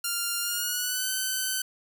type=tone with pitch glide; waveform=5% pulse; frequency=1396.9 to 1523.3 Hz; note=F6 to F#6; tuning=0 to +50 cents; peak=-16 dBFS; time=0.04-1.62 s; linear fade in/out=5 ms; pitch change=+150 cents; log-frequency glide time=0.4-1.1 s; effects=none